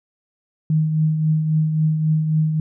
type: tone with tremolo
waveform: sine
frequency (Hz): 156.2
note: D#3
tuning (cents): +7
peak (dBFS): -13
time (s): 0.7-2.6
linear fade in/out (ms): 2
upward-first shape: triangle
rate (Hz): 3.7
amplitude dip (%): 50
effects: none